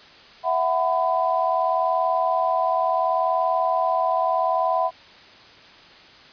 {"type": "chord", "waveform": "sine", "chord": "E suspended second", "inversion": "none", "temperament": "equal with one note detuned", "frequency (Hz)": [659.3, 740, 1003.3], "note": ["E5", "F#5", "B5"], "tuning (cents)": [0, 0, 27], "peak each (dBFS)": -23, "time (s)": [0.43, 4.91], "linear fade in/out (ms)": 50, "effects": ["white hiss -47 dBFS RMS until 6.32 s", "resampled to 11025 Hz"]}